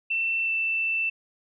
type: tone with pitch glide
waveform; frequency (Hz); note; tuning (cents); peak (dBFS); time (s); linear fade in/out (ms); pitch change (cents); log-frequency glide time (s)
sine; 2684 to 2665; E7 to E7; +31 to +18; -23; 0.1-1.1; 10; -13; 0.44-0.5
effects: none